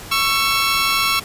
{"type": "tone pair together", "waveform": "15% pulse", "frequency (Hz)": [1108.7, 1336.7], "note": ["C#6", "E6"], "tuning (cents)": [0, 24], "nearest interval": "minor third", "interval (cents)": 324, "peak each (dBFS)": -12, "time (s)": [0.11, 1.2], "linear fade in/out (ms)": 10, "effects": ["pink hiss -35 dBFS RMS until 1.24 s", "resampled to 32000 Hz"]}